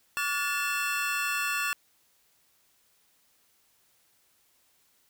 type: tone cluster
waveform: square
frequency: 1143 / 1434 / 1749 / 2680 Hz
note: D6 / F6 / A6 / E7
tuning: -47 / +45 / -11 / +28 cents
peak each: -35 / -34 / -35 / -32 dBFS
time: 0.17-1.73 s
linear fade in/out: 0 ms
effects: white hiss -67 dBFS RMS until 5.09 s